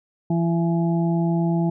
harmonic tone, 168.1 Hz, E3, 34 cents sharp, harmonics 1 / 2 / 4 / 5, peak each -19 / -25 / -31 / -33 dBFS, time 0.3-1.7 s, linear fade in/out 5 ms, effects none

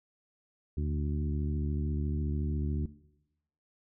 harmonic tone with a mistuned harmonic, 74 Hz, D2, 14 cents sharp, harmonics 1 / 2 / 3 / 4 / 5, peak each -30 / -36 / -40 / -42 / -44 dBFS, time 0.77-2.86 s, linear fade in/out 5 ms, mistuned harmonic 1, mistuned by +72 cents, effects noise-tail reverb RT60 0.9 s tail -18 dB re dry

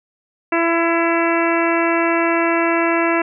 harmonic tone with a mistuned harmonic, 335.1 Hz, E4, 29 cents sharp, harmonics 1 / 2 / 3 / 4 / 5 / 6 / 7 / 8, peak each -18 / -21 / -23 / -24 / -25 / -26 / -26 / -27 dBFS, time 0.52-3.22 s, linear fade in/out 5 ms, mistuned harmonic 7, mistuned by -39 cents, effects none

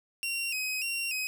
sawtooth tone with vibrato, 2637 Hz, E7, in tune, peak -27 dBFS, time 0.23-1.27 s, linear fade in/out 0 ms, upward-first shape square, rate 1.7 Hz, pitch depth 74 cents each way, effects 11-bit

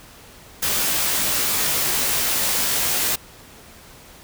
white noise with comb filter, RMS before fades -21 dBFS, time 0.62-3.16 s, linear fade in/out 10 ms, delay 17 ms, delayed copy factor -0.85, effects pink hiss -45 dBFS RMS until 4.23 s

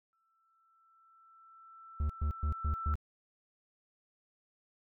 sine tone with exponential growth, 1331 Hz, E6, 16 cents sharp, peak -35 dBFS, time 0.13-2.94 s, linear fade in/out 0 ms, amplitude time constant 610 ms
triangle tone bursts, 74.2 Hz, D2, 18 cents sharp, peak -27 dBFS, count 5, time 2-2.955 s, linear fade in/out 0 ms, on 95 ms, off 120 ms
effects none

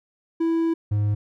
triangle tone pair in turn, 329.6 / 104.02 Hz, E4 / G#2, 0 / +3 cents, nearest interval octave + minor sixth, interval 1997 cents, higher first, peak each -17 / -17 dBFS, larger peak neither, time 0.4-0.74 / 0.91-1.15 s, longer first, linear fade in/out 10 ms, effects none

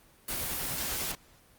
white noise, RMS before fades -34 dBFS, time 0.28-1.12 s, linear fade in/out 5 ms
pink noise with tremolo, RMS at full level -38 dBFS, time 0.3-1.15 s, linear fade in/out 0 ms, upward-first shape sine, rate 10 Hz, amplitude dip 70%
effects pink hiss -60 dBFS RMS until 1.58 s + Opus 32 kbps

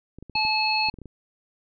clicks, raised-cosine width 3 ms, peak -28 dBFS, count 10, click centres 0.186 / 0.226 / 0.297 / 0.355 / 0.451 / 0.887 / 0.941 / 0.987 / 1.017 / 1.057 s
harmonic tone, 864 Hz, A5, 32 cents flat, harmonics 1 / 3 / 5, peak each -25 / -25 / -25 dBFS, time 0.35-0.9 s, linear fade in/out 5 ms
effects none

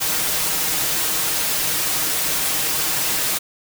white noise with comb filter, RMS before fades -21 dBFS, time 0-3.39 s, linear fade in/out 20 ms, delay 6.4 ms, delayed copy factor +0.6, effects none

